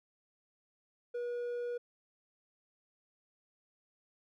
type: tone with hard clipping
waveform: sine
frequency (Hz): 482.4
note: B4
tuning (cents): -41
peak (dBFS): -36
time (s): 1.14-1.78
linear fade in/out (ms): 10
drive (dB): 3
effects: none